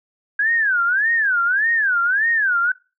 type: tone with vibrato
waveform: sine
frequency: 1604 Hz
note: G6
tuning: 39 cents sharp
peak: -15 dBFS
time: 0.39-2.72 s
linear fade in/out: 5 ms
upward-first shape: sine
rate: 1.7 Hz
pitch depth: 260 cents each way
effects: noise-tail reverb RT60 0.3 s tail -23 dB re dry